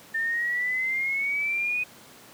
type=exponential sweep; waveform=sine; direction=up; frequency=1792 to 2500 Hz; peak=-24 dBFS; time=0.14-1.84 s; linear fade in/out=10 ms; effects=pink hiss -49 dBFS RMS until 2.33 s + high-pass 150 Hz 12 dB/octave